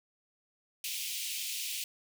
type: high-pass noise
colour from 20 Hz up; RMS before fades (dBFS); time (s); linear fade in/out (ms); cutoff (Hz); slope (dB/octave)
pink; -37; 0.84-1.84; 2; 2400; 48
effects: none